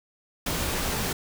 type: noise with comb filter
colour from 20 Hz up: pink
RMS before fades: -28 dBFS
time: 0.46-1.13 s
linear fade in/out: 5 ms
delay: 20 ms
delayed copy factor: -0.5
effects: none